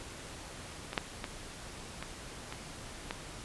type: clicks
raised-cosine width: 0.3 ms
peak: -21 / -12 / -20 / -22 / -23 / -19 dBFS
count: 6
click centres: 0.931 / 0.978 / 1.242 / 2.026 / 2.525 / 3.109 s
effects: pink hiss -46 dBFS RMS until 3.44 s + resampled to 24000 Hz